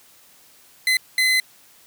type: tone bursts at uneven times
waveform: 30% pulse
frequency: 2037 Hz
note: C7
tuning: 47 cents flat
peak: -13 dBFS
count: 2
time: 0.87-0.97 / 1.18-1.4 s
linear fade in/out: 2 ms
effects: white hiss -52 dBFS RMS until 1.86 s + high-pass 60 Hz 12 dB/octave